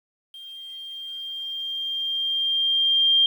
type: tone with level ramp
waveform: sine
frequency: 3191 Hz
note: G7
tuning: 30 cents sharp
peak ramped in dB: -38 to -14 dBFS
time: 0.34-3.26 s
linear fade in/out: 2 ms
effects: 9-bit